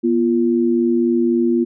sine tone pair together, 241.5 / 345.3 Hz, B3 / F4, -39 / -20 cents, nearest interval tritone, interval 619 cents, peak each -16 dBFS, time 0.03-1.65 s, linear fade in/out 20 ms, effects none

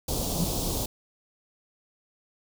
pink band-stop noise, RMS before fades -29 dBFS, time 0.08-0.86 s, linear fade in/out 5 ms, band 860 to 3700 Hz, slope 24 dB/octave
sine tone with exponential growth, 170 Hz, F3, 46 cents flat, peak -21 dBFS, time 0.24-0.44 s, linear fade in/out 2 ms, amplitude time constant 43 ms
effects none

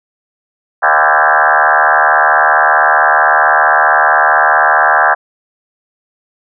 sine tone with frequency modulation, 1174.7 Hz, D6, in tune, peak -6 dBFS, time 0.82-5.15 s, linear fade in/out 20 ms, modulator 75.5 Hz, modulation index 7, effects none

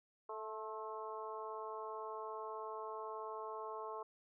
harmonic tone with a mistuned harmonic, 218.8 Hz, A3, 9 cents flat, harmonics 2 / 3 / 4 / 5 / 6, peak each -47 / -51 / -49 / -47 / -55 dBFS, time 0.29-4.03 s, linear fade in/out 5 ms, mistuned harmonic 5, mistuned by -29 cents, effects none

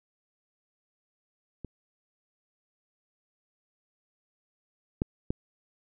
clicks, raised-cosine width 3 ms, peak -25 / -13 / -15 dBFS, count 3, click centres 1.647 / 5.019 / 5.305 s, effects none

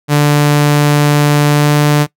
sawtooth tone with pitch glide, 146.83 to 147.77 Hz, D3 to D3, 0 to +11 cents, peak -3 dBFS, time 0.08-2.07 s, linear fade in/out 50 ms, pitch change +11 cents, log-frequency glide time 1.47-1.75 s, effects noise-tail reverb RT60 0.1 s tail -20 dB re dry

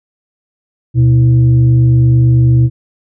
sine tone with frequency modulation, 123.47 Hz, B2, in tune, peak -5 dBFS, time 0.94-2.7 s, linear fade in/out 50 ms, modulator 198 Hz, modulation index 0.38, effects none

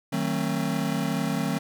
square chord, D# diminished seventh, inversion none, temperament just, 155.56 / 186.68 / 224 / 268.8 Hz, D#3 / F#3 / A3 / C4, 0 / +16 / +31 / +47 cents, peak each -31 dBFS, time 0.12-1.59 s, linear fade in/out 10 ms, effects none

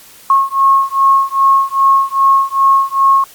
sine beating tone pair, 1087 / 1089.5 Hz, C#6 / C#6, -34 / -30 cents, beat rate 2.5 Hz, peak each -11 dBFS, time 0.3-3.24 s, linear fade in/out 2 ms, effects white hiss -40 dBFS RMS until 3.34 s + Opus 48 kbps

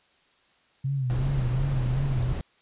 sine tone with vibrato, 130.81 Hz, C3, in tune, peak -24 dBFS, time 0.84-2.33 s, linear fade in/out 10 ms, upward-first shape sine, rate 2.7 Hz, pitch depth 110 cents each way
brown noise, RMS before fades -30 dBFS, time 1.1-2.41 s, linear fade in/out 0 ms
effects white hiss -63 dBFS RMS until 2.61 s + resampled to 8000 Hz

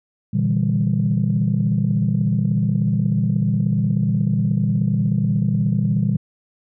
sine chord, E half-diminished seventh, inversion second, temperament just, 118.67 / 148.33 / 164.81 / 197.78 Hz, Bb2 / D3 / E3 / G3, +31 / +18 / 0 / +16 cents, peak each -20 / -22 / -22 / -20 dBFS, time 0.33-6.17 s, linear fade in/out 10 ms, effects tanh soft clip ceiling -8 dBFS

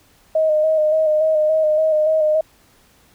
sine tone with vibrato, 622.3 Hz, D#5, in tune, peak -13 dBFS, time 0.35-2.41 s, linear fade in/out 5 ms, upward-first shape square, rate 3.5 Hz, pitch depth 26 cents each way, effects pink hiss -54 dBFS RMS until 3.14 s

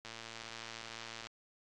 click train, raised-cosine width 0.2 ms, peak -28 dBFS, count 140, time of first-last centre 0.05-1.269 s, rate 114 Hz, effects AAC 32 kbps

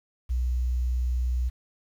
sine tone, 61.74 Hz, B1, in tune, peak -23 dBFS, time 0.29-1.5 s, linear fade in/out 20 ms, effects 9-bit

